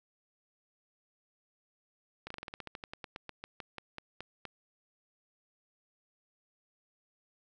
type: slowing click train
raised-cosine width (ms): 0.3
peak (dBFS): -25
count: 21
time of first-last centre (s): 2.27-4.453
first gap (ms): 34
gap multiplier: 1.11
effects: none